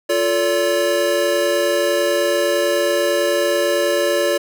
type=chord; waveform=square; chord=D minor; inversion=first; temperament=equal with one note detuned; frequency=349.2 / 440 / 572.3 Hz; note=F4 / A4 / D5; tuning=0 / 0 / -45 cents; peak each=-22 / -24 / -18 dBFS; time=0.09-4.38 s; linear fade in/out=10 ms; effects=none